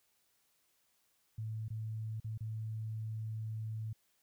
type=tone with dropouts; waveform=sine; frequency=110 Hz; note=A2; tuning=in tune; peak=-37 dBFS; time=1.38-3.93 s; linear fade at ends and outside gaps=5 ms; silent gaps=1.683-1.703 / 2.201-2.244 / 2.377-2.406 s; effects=white hiss -75 dBFS RMS until 4.22 s